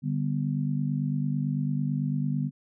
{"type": "chord", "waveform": "sine", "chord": "G major", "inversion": "second", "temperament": "just", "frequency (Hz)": [147, 196, 245], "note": ["D3", "G3", "B3"], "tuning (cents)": [2, 0, -14], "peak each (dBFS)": [-27, -32, -31], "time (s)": [0.02, 2.51], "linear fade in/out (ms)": 50, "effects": []}